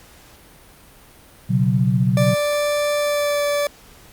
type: chord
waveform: sine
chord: B suspended second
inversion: none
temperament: equal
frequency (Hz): 123.47 / 138.59 / 185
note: B2 / C#3 / F#3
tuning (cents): 0 / 0 / 0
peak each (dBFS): -18 / -20 / -19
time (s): 1.49-2.35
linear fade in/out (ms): 20
type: tone with pitch glide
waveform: 40% pulse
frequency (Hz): 587.3 to 579.9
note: D5 to D5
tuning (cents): 0 to -22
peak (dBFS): -17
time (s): 2.17-3.67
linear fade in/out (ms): 2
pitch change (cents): -22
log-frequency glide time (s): 2.99-3.45
effects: pink hiss -47 dBFS RMS until 4.12 s + Opus 48 kbps